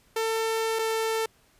sawtooth tone pair in turn, 447.6 / 445.9 Hz, A4 / A4, +30 / +23 cents, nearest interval unison, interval 7 cents, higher first, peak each -21 dBFS, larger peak neither, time 0.16-0.79 / 0.79-1.26 s, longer first, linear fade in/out 5 ms, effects pink hiss -62 dBFS RMS until 1.59 s + resampled to 32000 Hz

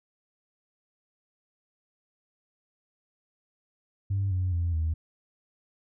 sine tone with pitch steps, 98.4 / 91.81 / 85.66 / 79.93 Hz, G2 / F#2 / F2 / D#2, +7 / -13 / -33 / +47 cents, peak -23 dBFS, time 4.1-4.94 s, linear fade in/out 10 ms, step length 210 ms, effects tanh soft clip ceiling -21 dBFS

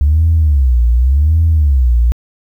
sine tone with vibrato, 69.3 Hz, C#2, in tune, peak -6 dBFS, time 0.01-2.12 s, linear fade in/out 0 ms, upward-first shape sine, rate 0.88 Hz, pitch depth 290 cents each way, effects tanh soft clip ceiling -3 dBFS + 8-bit

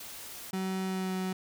white noise, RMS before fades -44 dBFS, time 0-0.51 s, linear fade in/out 5 ms
35% pulse tone with pitch glide, 188.9 to 186.73 Hz, F#3 to F#3, +36 to +16 cents, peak -29 dBFS, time 0.53-1.33 s, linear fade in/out 5 ms, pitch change -20 cents, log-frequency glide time 0.85-1.14 s
effects none

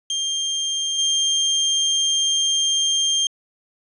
30% pulse tone with level steps, 3189 Hz, G7, 29 cents sharp, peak -18 / -14 dBFS, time 0.1-3.27 s, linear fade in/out 2 ms, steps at 0.98 s, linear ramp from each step 10 ms, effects resampled to 24000 Hz

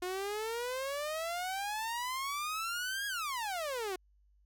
sawtooth exponential two-way sweep, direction up then down, 356.6 to 1661.2 to 356.6 Hz, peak -31 dBFS, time 0.02-3.96 s, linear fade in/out 5 ms, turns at 3.07 s, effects added 50 Hz sine -64 dBFS peak until 4.45 s

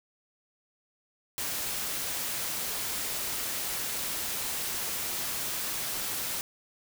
white noise, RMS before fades -33 dBFS, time 1.38-6.41 s, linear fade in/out 0 ms, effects none

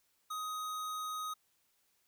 square tone, 1254 Hz, D#6, 13 cents sharp, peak -38 dBFS, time 0.3-1.34 s, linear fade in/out 10 ms, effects white hiss -75 dBFS RMS until 2.07 s

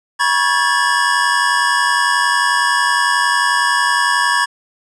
square tone cluster, 968 / 1107 / 1644 / 1735 Hz, B5 / C#6 / G#6 / A6, -35 / -3 / -18 / -25 cents, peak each -19 dBFS, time 0.19-4.46 s, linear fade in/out 20 ms, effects resampled to 24000 Hz + 8-bit

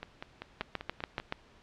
two click trains, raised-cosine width 0.3 ms, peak -23 / -16 dBFS, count 7 / 6, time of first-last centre 0.03-1.2 / 0.61-1.324 s, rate 5.13 / 7 Hz, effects pink hiss -60 dBFS RMS until 1.62 s + low-pass 4000 Hz 12 dB/octave

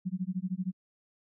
sine tone with tremolo, 185 Hz, F#3, in tune, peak -27 dBFS, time 0.05-0.73 s, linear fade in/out 20 ms, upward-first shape sine, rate 13 Hz, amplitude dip 100%, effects none

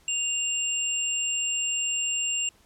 sine tone pair together, 2794 / 7459 Hz, F7 / A#8, 0 / 0 cents, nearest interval octave + perfect fourth, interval 1700 cents, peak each -27 / -28 dBFS, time 0.08-2.49 s, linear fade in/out 2 ms, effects pink hiss -60 dBFS RMS until 2.65 s + low-pass 12000 Hz 12 dB/octave

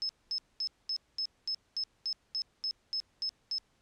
sine tone bursts, 5200 Hz, E8, 24 cents flat, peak -30 dBFS, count 13, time 0.02-3.583 s, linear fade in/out 0 ms, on 71 ms, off 220 ms, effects pink hiss -71 dBFS RMS until 3.81 s + low-pass 8000 Hz 12 dB/octave

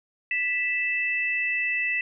sine tone pair together, 1975.5 / 2639 Hz, B6 / E7, 0 / +1 cents, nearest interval perfect fourth, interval 501 cents, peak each -26 / -26 dBFS, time 0.31-2.01 s, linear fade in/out 2 ms, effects none

